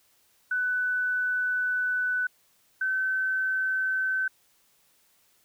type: tone pair in turn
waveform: sine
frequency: 1495 / 1530.8 Hz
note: F#6 / G6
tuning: +17 / -42 cents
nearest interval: unison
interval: 41 cents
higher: second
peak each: -24 dBFS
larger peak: neither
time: 0.51-2.27 / 2.81-4.28 s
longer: first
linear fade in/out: 5 ms
effects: white hiss -65 dBFS RMS until 5.44 s